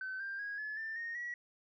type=tone with pitch steps; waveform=sine; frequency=1527 / 1587.3 / 1649.9 / 1715 / 1782.7 / 1853 / 1926.1 Hz; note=G6 / G6 / G#6 / A6 / A6 / A#6 / B6; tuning=-46 / +21 / -12 / -45 / +22 / -11 / -44 cents; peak=-37 dBFS; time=0.01-1.34 s; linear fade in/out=2 ms; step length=190 ms; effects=tanh soft clip ceiling -34 dBFS